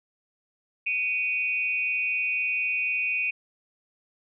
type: tone with amplitude modulation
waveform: sine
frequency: 2489 Hz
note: D#7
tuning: in tune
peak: -20 dBFS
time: 0.86-3.31 s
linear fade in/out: 10 ms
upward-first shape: sine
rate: 224 Hz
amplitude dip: 85%
effects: none